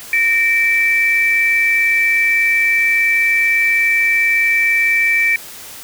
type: tone pair together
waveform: sine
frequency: 1843 / 2326 Hz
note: A#6 / D7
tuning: -20 / -17 cents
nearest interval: major third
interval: 403 cents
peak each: -18 / -12 dBFS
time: 0.13-5.36 s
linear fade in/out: 2 ms
effects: white hiss -34 dBFS RMS until 5.83 s